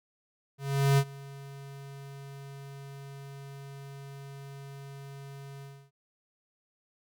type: tone with ADSR envelope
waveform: square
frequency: 138.59 Hz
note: C#3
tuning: in tune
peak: -20 dBFS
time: 0.58-5.91 s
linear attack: 400 ms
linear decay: 60 ms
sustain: -23 dB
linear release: 290 ms
effects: none